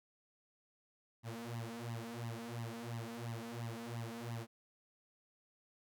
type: tone with flanger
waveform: sawtooth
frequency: 116.54 Hz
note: A#2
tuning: in tune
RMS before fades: -44 dBFS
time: 1.23-4.47 s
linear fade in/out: 50 ms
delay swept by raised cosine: 1 to 4.6 ms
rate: 2.9 Hz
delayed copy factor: +0.95
effects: none